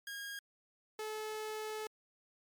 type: tone pair in turn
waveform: sawtooth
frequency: 1630 / 431.7 Hz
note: G#6 / A4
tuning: -33 / -33 cents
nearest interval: octave + major seventh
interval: 2300 cents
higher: first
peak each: -38 / -35 dBFS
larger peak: second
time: 0.07-0.39 / 0.99-1.87 s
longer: second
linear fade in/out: 2 ms
effects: MP3 96 kbps

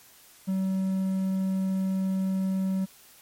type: tone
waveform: triangle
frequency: 190.2 Hz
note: F#3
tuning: 48 cents sharp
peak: -22 dBFS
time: 0.47-2.86 s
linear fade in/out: 20 ms
effects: white hiss -54 dBFS RMS until 3.21 s + MP3 64 kbps

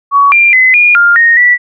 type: tone with pitch steps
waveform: sine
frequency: 1125 / 2385 / 2033 / 2430 / 1403 / 1859 / 1957 Hz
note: C#6 / D7 / B6 / D#7 / F6 / A#6 / B6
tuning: +25 / +26 / +50 / -42 / +8 / -5 / -16 cents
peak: -3 dBFS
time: 0.11-1.58 s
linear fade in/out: 50 ms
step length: 210 ms
effects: none

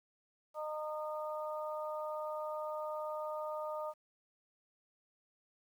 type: harmonic tone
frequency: 306.3 Hz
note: D#4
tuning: 27 cents flat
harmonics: 2 / 3 / 4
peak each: -39 / -44 / -44 dBFS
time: 0.54-3.94 s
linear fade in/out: 50 ms
effects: 11-bit

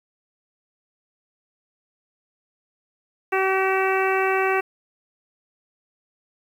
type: harmonic tone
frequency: 382 Hz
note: G4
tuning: 45 cents flat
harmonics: 1 / 2 / 3 / 4 / 5 / 6 / 7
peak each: -22 / -25 / -27 / -28 / -29 / -30 / -30 dBFS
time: 3.32-4.61 s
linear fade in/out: 10 ms
effects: 8-bit

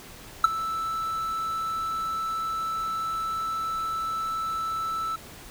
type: tone with ADSR envelope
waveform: triangle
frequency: 1318.5 Hz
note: E6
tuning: in tune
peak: -8 dBFS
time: 0.44-5.16 s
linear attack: 4 ms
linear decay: 16 ms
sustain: -17 dB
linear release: 6 ms
effects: pink hiss -45 dBFS RMS until 5.5 s

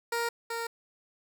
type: tone pair in turn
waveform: 15% pulse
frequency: 468.1 / 462.5 Hz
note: A#4 / A#4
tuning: +7 / -14 cents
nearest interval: unison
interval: 21 cents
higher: first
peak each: -22 / -26 dBFS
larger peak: first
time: 0.12-0.29 / 0.5-0.67 s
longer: neither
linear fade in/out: 5 ms
effects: none

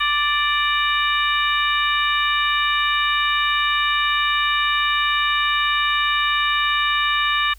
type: harmonic tone with a mistuned harmonic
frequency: 587.3 Hz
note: D5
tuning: in tune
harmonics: 2 / 3 / 4 / 5 / 6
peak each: -21 / -23 / -24 / -25 / -26 dBFS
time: 0-7.54 s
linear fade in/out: 10 ms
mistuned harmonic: 6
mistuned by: +83 cents
effects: added 50 Hz sine -41 dBFS peak until 7.58 s + white hiss -54 dBFS RMS until 7.58 s

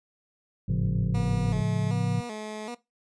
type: chord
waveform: sine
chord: A augmented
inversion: none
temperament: equal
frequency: 110 / 138.59 / 174.61 Hz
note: A2 / C#3 / E#3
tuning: 0 / 0 / 0 cents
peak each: -28 dBFS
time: 0.68-2.21 s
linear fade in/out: 10 ms
type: harmonic tone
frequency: 51.91 Hz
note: G#1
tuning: in tune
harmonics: 1 / 2 / 3 / 4 / 5 / 7 / 8 / 9 / 10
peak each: -32 / -38 / -42 / -44 / -46 / -49 / -50 / -51 / -52 dBFS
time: 0.68-1.62 s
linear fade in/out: 10 ms
type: tone with vibrato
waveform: 15% pulse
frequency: 227.1 Hz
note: A#3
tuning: 45 cents flat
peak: -28 dBFS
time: 1.14-2.75 s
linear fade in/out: 10 ms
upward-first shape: square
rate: 1.3 Hz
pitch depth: 100 cents each way
effects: noise-tail reverb RT60 0.2 s tail -18 dB re dry + resampled to 22050 Hz

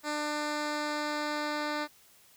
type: tone with low-pass filter sweep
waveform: 10% pulse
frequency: 298.6 Hz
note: D4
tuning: 29 cents sharp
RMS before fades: -33 dBFS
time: 0.03-1.88 s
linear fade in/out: 50 ms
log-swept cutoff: 7600 to 4500 Hz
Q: 1.1
effects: white hiss -60 dBFS RMS until 2.36 s

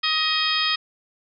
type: harmonic tone with a mistuned harmonic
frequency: 628 Hz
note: D#5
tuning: 16 cents sharp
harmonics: 2 / 3 / 4 / 5 / 6 / 7 / 8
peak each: -27 / -28 / -28 / -25 / -28 / -31 / -27 dBFS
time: 0.03-0.76 s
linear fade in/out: 10 ms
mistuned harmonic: 5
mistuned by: +42 cents
effects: none

